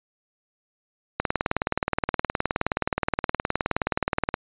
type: click train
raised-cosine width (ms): 0.5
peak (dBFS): -7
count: 61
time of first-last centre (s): 1.2-4.341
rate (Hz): 19.1
effects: resampled to 8000 Hz